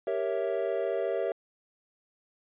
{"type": "chord", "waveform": "triangle", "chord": "G diminished seventh", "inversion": "none", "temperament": "equal", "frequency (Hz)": [392, 466.2, 554.4, 659.3], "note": ["G4", "Bb4", "Db5", "Fb5"], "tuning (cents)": [0, 0, 0, 0], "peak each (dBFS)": -31, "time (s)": [0.07, 1.32], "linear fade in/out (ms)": 2, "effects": ["resampled to 8000 Hz"]}